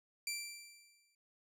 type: tone with exponential decay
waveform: 15% pulse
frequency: 2349 Hz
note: D7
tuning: in tune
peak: -29 dBFS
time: 0.27-1.15 s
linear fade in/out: 2 ms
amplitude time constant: 190 ms
effects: none